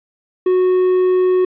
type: tone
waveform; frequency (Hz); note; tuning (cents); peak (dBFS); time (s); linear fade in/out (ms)
triangle; 367.7; F#4; -11; -9; 0.46-1.45; 5
effects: resampled to 8000 Hz + 8-bit